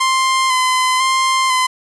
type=tone with vibrato; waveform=sawtooth; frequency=1037 Hz; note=C6; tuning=16 cents flat; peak=-9 dBFS; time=0-1.67 s; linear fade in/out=10 ms; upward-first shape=square; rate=1 Hz; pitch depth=22 cents each way; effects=resampled to 24000 Hz + 7-bit